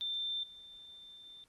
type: tone with level steps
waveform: sine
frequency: 3570 Hz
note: A7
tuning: 24 cents sharp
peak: -34 / -50 dBFS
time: 0.01-1.44 s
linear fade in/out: 0 ms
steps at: 0.43 s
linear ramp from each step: 5 ms
effects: pink hiss -69 dBFS RMS until 1.48 s + Opus 24 kbps